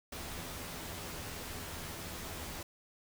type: noise with comb filter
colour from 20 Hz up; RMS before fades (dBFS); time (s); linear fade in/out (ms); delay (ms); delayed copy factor
pink; -43; 0.12-2.63; 5; 12; +0.55
effects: none